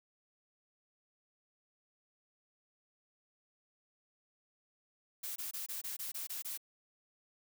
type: noise bursts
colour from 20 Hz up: blue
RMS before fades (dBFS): -41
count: 9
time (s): 5.23-6.576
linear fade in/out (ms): 10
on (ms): 130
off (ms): 22
effects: none